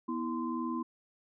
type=tone cluster; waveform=sine; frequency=243.9 / 325.8 / 1035 Hz; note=B3 / E4 / C6; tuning=-21 / -20 / -19 cents; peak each=-35 / -36 / -38 dBFS; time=0.08-0.83 s; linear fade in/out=10 ms; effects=none